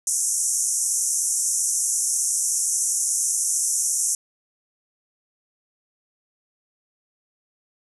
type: band-pass noise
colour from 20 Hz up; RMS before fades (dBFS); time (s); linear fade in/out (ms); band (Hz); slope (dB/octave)
pink; -23; 0.07-4.15; 2; 5800 to 11000; 96
effects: none